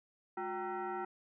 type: tone with frequency modulation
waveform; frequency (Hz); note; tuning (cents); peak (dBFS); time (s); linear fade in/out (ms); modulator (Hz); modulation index
sine; 208; G#3; +3; -36; 0.37-1.05; 5; 568; 2.1
effects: none